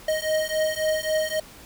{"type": "beating tone pair", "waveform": "square", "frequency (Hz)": [622.3, 626], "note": ["D#5", "D#5"], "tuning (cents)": [0, 10], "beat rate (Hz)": 3.7, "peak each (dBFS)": -26, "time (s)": [0.08, 1.4], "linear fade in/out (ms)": 5, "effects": ["pink hiss -46 dBFS RMS until 1.65 s"]}